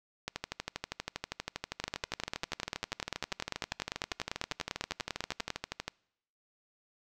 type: two click trains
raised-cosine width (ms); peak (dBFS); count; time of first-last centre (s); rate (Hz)
0.2; -17 / -15; 71 / 38; 0.28-5.88 / 1.84-5.503; 12.5 / 10.1
effects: noise-tail reverb RT60 0.8 s tail -26 dB re dry